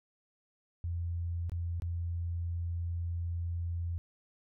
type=tone with dropouts; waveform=sine; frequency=85.5 Hz; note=F2; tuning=36 cents flat; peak=-32 dBFS; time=0.84-3.98 s; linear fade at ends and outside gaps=0 ms; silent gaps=1.496-1.519 / 1.799-1.821 s; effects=none